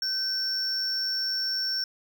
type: tone pair together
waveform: triangle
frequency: 1530 / 5452 Hz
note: G6 / F8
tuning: -42 / -43 cents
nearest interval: octave + minor seventh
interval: 2199 cents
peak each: -36 / -25 dBFS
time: 0.02-1.84 s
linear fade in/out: 2 ms
effects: none